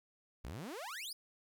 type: exponential sweep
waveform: sawtooth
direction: up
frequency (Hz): 50.3 to 5274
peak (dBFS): -39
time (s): 0.44-1.13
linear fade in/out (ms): 5
effects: 12-bit